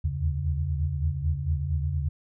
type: tone cluster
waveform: sine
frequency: 76.2 / 80.2 / 85 / 139 Hz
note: D#2 / E2 / F2 / C#3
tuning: -36 / -47 / -46 / +5 cents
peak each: -30 dBFS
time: 0.04-2.09 s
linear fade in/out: 10 ms
effects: none